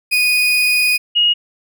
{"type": "tone pair in turn", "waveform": ["35% pulse", "sine"], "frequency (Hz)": [2479, 2877], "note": ["D#7", "F#7"], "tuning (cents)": [-7, -49], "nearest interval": "minor third", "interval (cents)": 258, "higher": "second", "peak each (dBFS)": -10, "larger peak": "neither", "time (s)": [[0.11, 0.98], [1.15, 1.34]], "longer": "first", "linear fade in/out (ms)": 20, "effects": []}